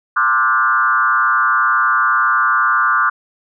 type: tone with frequency modulation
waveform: sine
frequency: 1307 Hz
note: E6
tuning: 15 cents flat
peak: -11 dBFS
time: 0.16-3.1 s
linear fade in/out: 10 ms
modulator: 128 Hz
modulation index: 1.8
effects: none